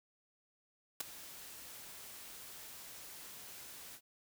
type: noise with ADSR envelope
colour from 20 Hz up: white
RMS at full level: -34 dBFS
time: 1-4.01 s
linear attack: 7 ms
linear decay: 9 ms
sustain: -17 dB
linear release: 68 ms
effects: none

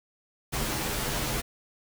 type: noise with comb filter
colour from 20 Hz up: pink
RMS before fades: -30 dBFS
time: 0.52-1.42 s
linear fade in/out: 20 ms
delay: 11 ms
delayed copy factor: -0.9
effects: none

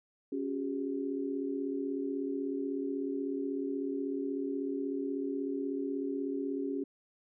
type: chord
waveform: sine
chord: C# suspended fourth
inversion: none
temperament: equal with one note detuned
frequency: 277.2 / 370 / 406.3 Hz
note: C#4 / F#4 / G#4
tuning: 0 / 0 / -38 cents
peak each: -34 / -39 / -38 dBFS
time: 0.32-6.84 s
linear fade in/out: 5 ms
effects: none

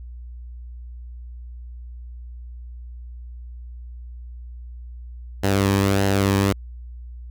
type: tone with flanger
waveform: sawtooth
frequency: 98.4 Hz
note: G2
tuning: 7 cents sharp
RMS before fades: -19 dBFS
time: 5.43-6.53 s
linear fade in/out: 10 ms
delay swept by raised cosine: 0.85 to 1.45 ms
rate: 1.6 Hz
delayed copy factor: -0.5
effects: added 60 Hz sine -34 dBFS peak until 7.3 s

